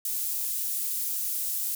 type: high-pass noise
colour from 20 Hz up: pink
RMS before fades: -30 dBFS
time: 0.05-1.75 s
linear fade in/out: 2 ms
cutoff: 12000 Hz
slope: 12 dB/octave
effects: none